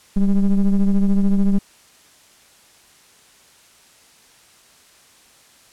triangle ring-modulated tone, 101.3 Hz, G#2, 43 cents flat, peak -7 dBFS, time 0.16-1.59 s, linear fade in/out 10 ms, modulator 94.5 Hz, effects white hiss -51 dBFS RMS until 5.72 s + low-pass 10000 Hz 12 dB/octave

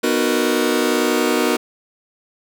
sawtooth chord, B major seventh, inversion none, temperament just, 246.9 / 308.7 / 370.4 / 463 Hz, B3 / D#4 / F#4 / A#4, 0 / -14 / +2 / -12 cents, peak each -17 dBFS, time 0.03-1.57 s, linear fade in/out 10 ms, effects none

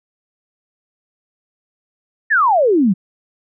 sine exponential sweep, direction down, 1864.7 to 174.61 Hz, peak -10 dBFS, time 2.3-2.94 s, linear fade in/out 20 ms, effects none

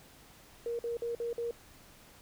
sine tone bursts, 469.9 Hz, A#4, 14 cents sharp, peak -32 dBFS, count 5, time 0.66-1.51 s, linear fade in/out 2 ms, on 130 ms, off 50 ms, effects pink hiss -57 dBFS RMS until 2.21 s

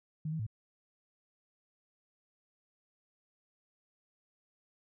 sine tone with pitch steps, 155.2 / 160 / 108.9 Hz, D#3 / D#3 / A2, -4 / +49 / -17 cents, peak -33 dBFS, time 0.25-0.466 s, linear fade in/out 5 ms, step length 72 ms, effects none

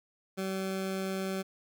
20% pulse tone, 191 Hz, G3, 45 cents flat, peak -27 dBFS, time 0.37-1.43 s, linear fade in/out 20 ms, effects none

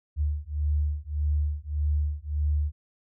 sine beating tone pair, 73.5 / 75.2 Hz, D2 / D2, +2 / +42 cents, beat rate 1.7 Hz, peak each -27 / -27 dBFS, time 0.16-2.72 s, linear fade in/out 50 ms, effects none

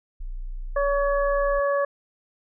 sine tone, 30.14 Hz, B0, 41 cents flat, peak -29 dBFS, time 0.2-1.6 s, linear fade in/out 10 ms
harmonic tone, 565 Hz, C#5, 33 cents sharp, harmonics 1 / 2 / 3, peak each -21 / -27 / -31 dBFS, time 0.76-1.85 s, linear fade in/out 5 ms
effects none

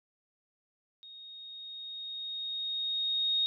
sine tone with level ramp, 3729 Hz, A#7, in tune, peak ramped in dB -47 to -25 dBFS, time 1.03-3.46 s, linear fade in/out 0 ms, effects none

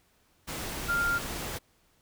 sine tone in noise, 1396.9 Hz, F6, in tune, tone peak -25 dBFS, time 0.88-1.19 s, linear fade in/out 20 ms, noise pink, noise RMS -36 dBFS, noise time 0.47-1.59 s, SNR +8 dB, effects pink hiss -67 dBFS RMS until 2.01 s

